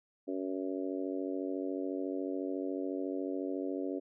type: harmonic tone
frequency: 94 Hz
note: F#2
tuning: 28 cents sharp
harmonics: 3 / 4 / 5 / 6 / 7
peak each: -36 / -39 / -42 / -43 / -47 dBFS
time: 0.27-4 s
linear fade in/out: 20 ms
effects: none